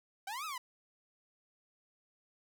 sawtooth exponential two-way sweep, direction up then down, 746 to 1318.5 to 963 Hz, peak -35 dBFS, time 0.27-0.58 s, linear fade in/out 5 ms, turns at 0.45 s, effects none

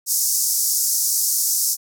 pink band-pass noise, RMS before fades -20 dBFS, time 0.06-1.77 s, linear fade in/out 50 ms, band 5300 to 16000 Hz, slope 48 dB/octave, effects none

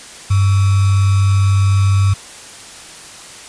sine tone with sample-and-hold, 98 Hz, G2, in tune, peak -9 dBFS, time 0.3-2.14 s, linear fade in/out 10 ms, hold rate 1225 Hz, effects white hiss -35 dBFS RMS until 3.48 s + resampled to 22050 Hz

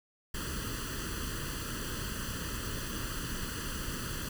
pink noise with comb filter, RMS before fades -37 dBFS, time 0.34-4.29 s, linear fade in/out 5 ms, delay 0.66 ms, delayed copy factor +0.85, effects none

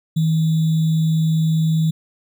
sine tone with sample-and-hold, 160 Hz, D#3, 49 cents sharp, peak -14 dBFS, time 0.16-1.91 s, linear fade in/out 10 ms, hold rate 3675 Hz, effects none

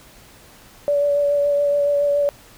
sine tone with vibrato, 575 Hz, D5, 37 cents flat, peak -15 dBFS, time 0.88-2.29 s, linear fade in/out 0 ms, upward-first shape sine, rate 7.1 Hz, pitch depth 15 cents each way, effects pink hiss -47 dBFS RMS until 2.57 s

